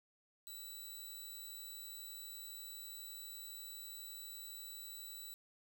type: tone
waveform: 10% pulse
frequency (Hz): 3951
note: B7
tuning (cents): 0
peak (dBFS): -40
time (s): 0.47-5.34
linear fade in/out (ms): 0
effects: 11-bit